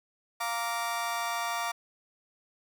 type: chord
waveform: 30% pulse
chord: Bb major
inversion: second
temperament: just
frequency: 699.2 / 932.3 / 1165.4 Hz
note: F5 / Bb5 / D6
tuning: +2 / 0 / -14 cents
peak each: -32 dBFS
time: 0.4-1.72 s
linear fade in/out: 10 ms
effects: none